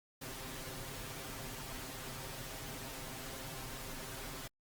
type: noise with comb filter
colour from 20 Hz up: pink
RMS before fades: -45 dBFS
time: 0.21-4.48 s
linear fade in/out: 10 ms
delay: 7.6 ms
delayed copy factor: +0.8
effects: Opus 48 kbps